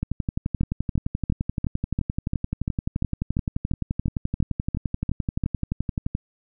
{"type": "two click trains", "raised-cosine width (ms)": 5, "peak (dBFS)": [-12, -11], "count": [72, 15], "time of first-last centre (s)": [[0.03, 6.151], [0.61, 5.438]], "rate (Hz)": [11.6, 2.9], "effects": []}